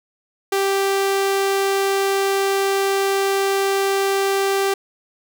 sawtooth tone, 392 Hz, G4, in tune, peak -13 dBFS, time 0.52-4.74 s, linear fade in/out 5 ms, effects none

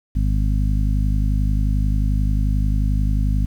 harmonic tone, 51.3 Hz, G#1, 21 cents flat, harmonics 1 / 2 / 3 / 4 / 5, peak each -17 / -23 / -27 / -29 / -31 dBFS, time 0.15-3.46 s, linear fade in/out 10 ms, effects 8-bit

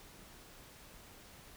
silence, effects pink hiss -56 dBFS RMS until 1.56 s

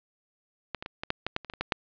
clicks, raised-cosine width 0.3 ms, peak -15 / -21 / -20 / -17 / -10 / -13 / -11 / -26 / -20 / -24 / -13 / -8 dBFS, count 12, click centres 0.747 / 0.825 / 0.861 / 1.035 / 1.104 / 1.266 / 1.364 / 1.447 / 1.499 / 1.537 / 1.61 / 1.722 s, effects resampled to 11025 Hz + 8-bit

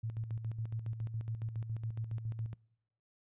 sine tone with tremolo, 112.5 Hz, A2, 39 cents sharp, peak -34 dBFS, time 0.03-2.54 s, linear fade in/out 10 ms, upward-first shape square, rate 7.2 Hz, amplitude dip 60%, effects noise-tail reverb RT60 0.9 s tail -26 dB re dry + resampled to 8000 Hz

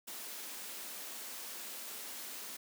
white high-pass noise, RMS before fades -45 dBFS, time 0.07-2.57 s, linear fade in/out 10 ms, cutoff 190 Hz, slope 96 dB/octave, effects none

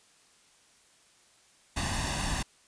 pink noise with comb filter, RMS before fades -31 dBFS, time 1.76-2.43 s, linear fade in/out 10 ms, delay 1.1 ms, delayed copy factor +0.7, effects white hiss -62 dBFS RMS until 2.67 s + resampled to 22050 Hz

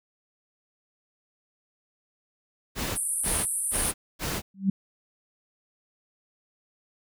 pink noise bursts, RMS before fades -30 dBFS, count 4, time 2.75-4.42 s, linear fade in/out 50 ms, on 230 ms, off 250 ms
pink band-pass noise, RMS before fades -29 dBFS, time 2.95-3.92 s, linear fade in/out 20 ms, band 8800 to 11000 Hz, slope 96 dB/octave
sine tone with exponential growth, 194 Hz, G3, 18 cents flat, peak -16 dBFS, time 4.54-4.7 s, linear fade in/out 5 ms, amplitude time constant 34 ms
effects none

